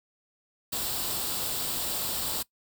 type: noise with comb filter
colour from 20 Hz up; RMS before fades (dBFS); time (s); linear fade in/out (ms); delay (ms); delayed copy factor
white; -31; 0.72-2.43; 10; 0.24; +0.55
effects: noise-tail reverb RT60 0.1 s tail -20 dB re dry